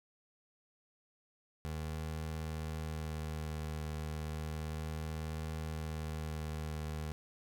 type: tone with vibrato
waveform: 25% pulse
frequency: 77.9 Hz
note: D#2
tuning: 3 cents sharp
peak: -34 dBFS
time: 1.65-7.12 s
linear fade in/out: 0 ms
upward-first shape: triangle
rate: 0.33 Hz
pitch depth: 24 cents each way
effects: none